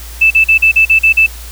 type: tone bursts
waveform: sine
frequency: 2637 Hz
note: E7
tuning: in tune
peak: -4 dBFS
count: 8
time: 0.21-1.265 s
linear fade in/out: 10 ms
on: 96 ms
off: 41 ms
effects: added 58 Hz sine -27 dBFS peak until 1.51 s + white hiss -33 dBFS RMS until 1.51 s